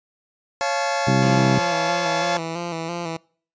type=chord; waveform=sawtooth; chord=Db augmented; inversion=none; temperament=just; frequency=554.4 / 693 / 866.2 Hz; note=Db5 / F5 / A5; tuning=0 / -14 / -27 cents; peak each=-21 / -21 / -21 dBFS; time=0.61-2.37 s; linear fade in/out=0 ms
type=harmonic tone; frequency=65.41 Hz; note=C2; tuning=in tune; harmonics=2 / 3 / 4 / 5 / 6; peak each=-19 / -22 / -25 / -26 / -28 dBFS; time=1.07-1.59 s; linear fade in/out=5 ms
type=tone with vibrato; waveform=10% pulse; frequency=168.2 Hz; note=E3; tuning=35 cents sharp; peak=-18 dBFS; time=1.22-3.17 s; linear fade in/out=5 ms; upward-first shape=square; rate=3 Hz; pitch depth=43 cents each way
effects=noise-tail reverb RT60 0.5 s tail -26 dB re dry + resampled to 16000 Hz